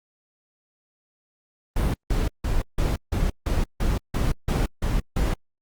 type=noise bursts; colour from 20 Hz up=brown; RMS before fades=-22 dBFS; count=11; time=1.76-5.34 s; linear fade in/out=5 ms; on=180 ms; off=160 ms; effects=Opus 32 kbps